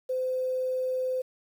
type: tone with quantisation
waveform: sine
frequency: 513 Hz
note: C5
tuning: 34 cents flat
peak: -26 dBFS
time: 0.09-1.22 s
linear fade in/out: 10 ms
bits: 9
effects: none